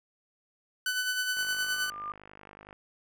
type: tone with tremolo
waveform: sawtooth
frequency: 1500 Hz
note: F#6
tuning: 23 cents sharp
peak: -23 dBFS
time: 0.86-1.9 s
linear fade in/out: 2 ms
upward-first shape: sine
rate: 9.6 Hz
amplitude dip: 45%
type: tone with exponential growth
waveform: sine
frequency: 1199 Hz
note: D6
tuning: 36 cents sharp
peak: -32 dBFS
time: 1.06-2.12 s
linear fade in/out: 2 ms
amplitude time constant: 230 ms
type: click train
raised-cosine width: 0.5 ms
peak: -33 dBFS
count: 70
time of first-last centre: 1.37-2.728 s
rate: 50.8 Hz
effects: none